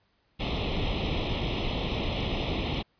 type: noise with comb filter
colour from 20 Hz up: pink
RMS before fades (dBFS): -29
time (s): 0.39-2.83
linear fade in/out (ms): 20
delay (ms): 0.32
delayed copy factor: +0.95
effects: pink hiss -70 dBFS RMS until 2.99 s + resampled to 11025 Hz